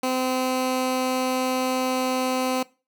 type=tone; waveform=15% pulse; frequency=257.2 Hz; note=C4; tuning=30 cents flat; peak=-16 dBFS; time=0.03-2.63 s; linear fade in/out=5 ms; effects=noise-tail reverb RT60 0.3 s tail -20 dB re dry